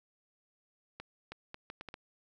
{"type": "accelerating click train", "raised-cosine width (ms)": 0.3, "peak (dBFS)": -27, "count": 7, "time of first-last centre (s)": [1, 1.941], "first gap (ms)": 320, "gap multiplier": 0.7, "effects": []}